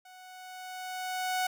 sawtooth tone with level ramp, 740 Hz, F#5, in tune, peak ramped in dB -47 to -23 dBFS, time 0.05-1.47 s, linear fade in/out 5 ms, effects none

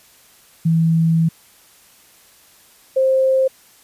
sine tone pair in turn, 163.6 / 527.3 Hz, E3 / C5, -13 / +13 cents, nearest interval octave + minor sixth, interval 2026 cents, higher second, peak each -12 dBFS, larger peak neither, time 0.65-1.29 / 2.96-3.48 s, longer first, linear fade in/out 10 ms, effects white hiss -50 dBFS RMS until 3.83 s + resampled to 32000 Hz

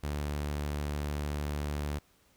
sawtooth tone, 73.42 Hz, D2, in tune, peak -28 dBFS, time 0.03-1.99 s, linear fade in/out 10 ms, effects pink hiss -66 dBFS RMS until 2.36 s

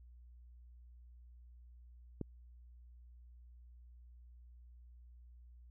click, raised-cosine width 3 ms, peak -26 dBFS, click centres 2.213 s, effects added 60 Hz sine -55 dBFS peak until 5.7 s

